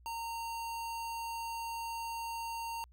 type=tone; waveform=square; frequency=921 Hz; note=A#5; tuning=21 cents flat; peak=-38 dBFS; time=0.06-2.84 s; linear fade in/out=0 ms; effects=added 60 Hz sine -57 dBFS peak until 2.92 s